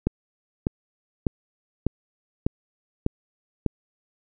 click train, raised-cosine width 3 ms, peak -8 dBFS, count 7, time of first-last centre 0.07-3.663 s, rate 1.67 Hz, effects none

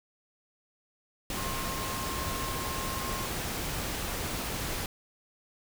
sine tone in noise, 1066 Hz, C6, 32 cents sharp, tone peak -38 dBFS, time 1.37-3.26 s, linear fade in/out 2 ms, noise pink, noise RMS -34 dBFS, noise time 1.3-4.86 s, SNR -7 dB, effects none

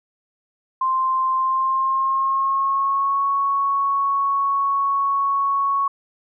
sine tone with pitch glide, 1046.5 to 1108.7 Hz, C6 to C#6, 0 to 0 cents, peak -17 dBFS, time 0.81-5.88 s, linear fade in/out 5 ms, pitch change +100 cents, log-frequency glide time 1.36-3.24 s, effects none

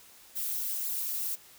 violet noise with flanger, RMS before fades -33 dBFS, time 0.35-1.36 s, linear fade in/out 20 ms, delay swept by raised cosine 0.33 to 5.83 ms, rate 1.9 Hz, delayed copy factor -0.9, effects white hiss -55 dBFS RMS until 1.58 s

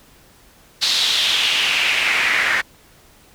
pink noise with band-pass filter sweep, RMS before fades -18 dBFS, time 0.81-2.62 s, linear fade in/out 20 ms, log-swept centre 4200 to 1800 Hz, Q 3.5, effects pink hiss -50 dBFS RMS until 3.34 s

